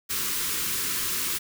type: band-stop noise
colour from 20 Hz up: white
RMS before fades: -28 dBFS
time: 0.09-1.39 s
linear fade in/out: 20 ms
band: 470 to 1000 Hz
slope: 48 dB/octave
effects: none